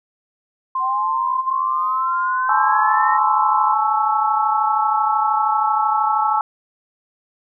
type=tone with pitch glide; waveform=sine; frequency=1046.5 to 1035.7 Hz; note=C6 to C6; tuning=0 to -18 cents; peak=-18 dBFS; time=0.75-3.74 s; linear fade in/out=5 ms; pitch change=-18 cents; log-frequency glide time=1.7-2.39 s
type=linear sweep; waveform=sine; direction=up; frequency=740 to 1871 Hz; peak=-23 dBFS; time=0.79-3.19 s; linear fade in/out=50 ms
type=chord; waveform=sine; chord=A major seventh; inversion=third; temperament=equal with one note detuned; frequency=847.1 / 880 / 1108.7 / 1318.5 Hz; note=G#5 / A5 / C#6 / E6; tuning=+34 / 0 / 0 / 0 cents; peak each=-19 / -22 / -23 / -20 dBFS; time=2.49-6.41 s; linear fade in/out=2 ms
effects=none